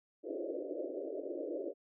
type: band-pass noise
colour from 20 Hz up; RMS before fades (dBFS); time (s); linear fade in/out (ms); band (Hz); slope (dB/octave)
pink; -40; 0.23-1.74; 50; 290 to 620; 96
effects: none